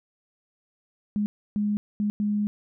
sine tone bursts at uneven times, 207.7 Hz, G#3, in tune, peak -22 dBFS, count 4, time 1.16-1.26 / 1.56-1.77 / 2-2.1 / 2.2-2.47 s, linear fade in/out 0 ms, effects none

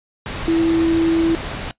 sine tone in noise, 329.6 Hz, E4, in tune, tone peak -13 dBFS, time 0.48-1.35 s, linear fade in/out 0 ms, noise pink, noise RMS -27 dBFS, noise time 0.26-1.71 s, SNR +11 dB, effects noise-tail reverb RT60 0.1 s tail -20 dB re dry + resampled to 8000 Hz

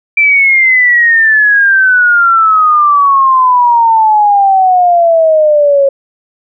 sine exponential sweep, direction down, 2349 to 546 Hz, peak -4 dBFS, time 0.17-5.89 s, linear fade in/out 5 ms, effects none

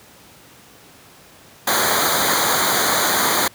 pink noise with comb filter, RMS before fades -18 dBFS, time 1.67-3.48 s, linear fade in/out 5 ms, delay 0.37 ms, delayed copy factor -0.9, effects pink hiss -46 dBFS RMS until 3.54 s + high-pass 100 Hz 12 dB/octave

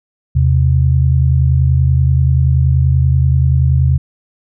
sine tone pair together, 80.37 / 130.81 Hz, E2 / C3, -43 / 0 cents, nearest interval minor sixth, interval 843 cents, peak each -11 dBFS, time 0.35-3.98 s, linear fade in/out 10 ms, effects none

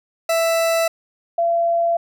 40% pulse / sine tone pair in turn, 661 / 679.2 Hz, E5 / F5, +5 / -48 cents, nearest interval unison, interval 47 cents, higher second, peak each -15 dBFS, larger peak neither, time 0.29-0.88 / 1.38-1.97 s, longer neither, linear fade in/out 5 ms, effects none

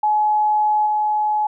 sine tone with level steps, 848 Hz, G#5, 36 cents sharp, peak -14 / -16 dBFS, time 0.03-1.47 s, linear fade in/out 5 ms, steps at 0.86 s, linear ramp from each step 5 ms, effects none

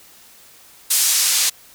white noise with band-pass filter sweep, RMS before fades -17 dBFS, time 0.9-1.5 s, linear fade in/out 10 ms, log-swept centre 8200 to 5100 Hz, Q 0.73, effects white hiss -47 dBFS RMS until 1.74 s

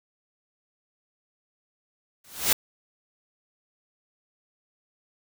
white noise with exponential growth, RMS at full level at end -17 dBFS, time 2.24-2.53 s, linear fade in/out 5 ms, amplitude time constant 62 ms, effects none

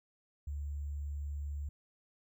sine tone with sample-and-hold, 72.3 Hz, D2, 27 cents flat, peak -36 dBFS, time 0.47-1.69 s, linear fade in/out 5 ms, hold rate 7350 Hz, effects none

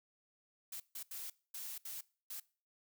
blue noise bursts at uneven times, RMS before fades -45 dBFS, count 6, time 0.72-0.8 / 0.95-1.03 / 1.11-1.3 / 1.54-1.78 / 1.85-2.01 / 2.3-2.4 s, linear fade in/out 5 ms, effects noise-tail reverb RT60 0.4 s tail -22 dB re dry

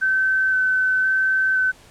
sine tone with vibrato, 1529 Hz, G6, 44 cents flat, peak -16 dBFS, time 0.01-1.72 s, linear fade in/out 20 ms, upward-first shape square, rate 0.97 Hz, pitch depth 10 cents each way, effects pink hiss -49 dBFS RMS until 1.9 s + low-pass 10000 Hz 12 dB/octave

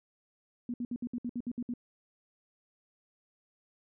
sine tone bursts, 241.7 Hz, B3, 37 cents flat, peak -32 dBFS, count 10, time 0.69-1.738 s, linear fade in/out 2 ms, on 49 ms, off 62 ms, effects none

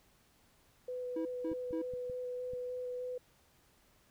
sine tone with vibrato, 498.6 Hz, B4, 16 cents sharp, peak -37 dBFS, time 0.88-3.18 s, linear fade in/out 5 ms, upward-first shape square, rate 3.3 Hz, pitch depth 8 cents each way
triangle tone bursts, 323.6 Hz, E4, 32 cents flat, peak -33 dBFS, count 3, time 1.16-1.819 s, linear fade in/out 5 ms, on 93 ms, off 190 ms
clicks, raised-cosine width 5 ms, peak -38 dBFS, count 5, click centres 1.517 / 1.709 / 1.937 / 2.098 / 2.535 s
effects pink hiss -68 dBFS RMS until 4.1 s

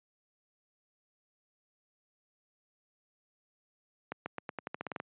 accelerating click train, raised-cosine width 0.5 ms, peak -21 dBFS, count 12, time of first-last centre 4.12-5.001 s, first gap 140 ms, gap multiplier 0.88, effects high-pass 150 Hz 12 dB/octave + resampled to 8000 Hz

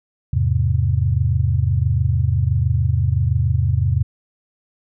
sine chord, E augmented, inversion none, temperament equal with one note detuned, 82.41 / 103.83 / 129.91 Hz, E2 / G#2 / B#2, 0 / 0 / -12 cents, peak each -19 dBFS, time 0.33-4.03 s, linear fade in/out 5 ms, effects none

